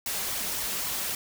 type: noise with flanger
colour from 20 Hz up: white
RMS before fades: -31 dBFS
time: 0.06-1.15 s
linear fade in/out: 2 ms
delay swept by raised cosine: 0.9 to 5.4 ms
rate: 3.7 Hz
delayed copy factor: +0.55
effects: none